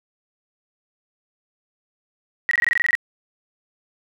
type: tone bursts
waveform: sine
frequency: 1900 Hz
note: A#6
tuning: 33 cents sharp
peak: -15 dBFS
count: 11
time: 2.49-2.952 s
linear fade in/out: 0 ms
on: 22 ms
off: 22 ms
effects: none